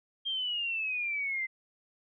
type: exponential sweep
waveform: sine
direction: down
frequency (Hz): 3214 to 2056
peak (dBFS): -30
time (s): 0.25-1.47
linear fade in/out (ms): 20
effects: none